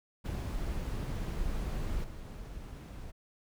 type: noise with level steps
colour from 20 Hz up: brown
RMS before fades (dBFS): -35 / -43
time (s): 0.24-3.12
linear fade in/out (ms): 20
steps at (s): 2.04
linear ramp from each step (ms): 2
effects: none